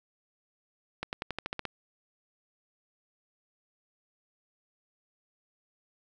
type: accelerating click train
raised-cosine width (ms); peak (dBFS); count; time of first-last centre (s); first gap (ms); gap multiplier
0.3; -17; 9; 1.03-1.653; 99; 0.93
effects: 9-bit